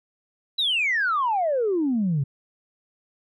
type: exponential sweep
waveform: sine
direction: down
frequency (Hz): 4000 to 130.9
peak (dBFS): -19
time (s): 0.58-2.24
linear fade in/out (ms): 10
effects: tanh soft clip ceiling -16 dBFS